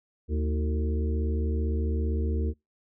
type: harmonic tone with a mistuned harmonic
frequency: 75.6 Hz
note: D#2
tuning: 49 cents flat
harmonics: 1 / 3 / 4 / 5 / 6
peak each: -25 / -35 / -38 / -38 / -38 dBFS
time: 0.28-2.54 s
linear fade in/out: 50 ms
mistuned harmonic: 4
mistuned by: +100 cents
effects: noise-tail reverb RT60 0.2 s tail -26 dB re dry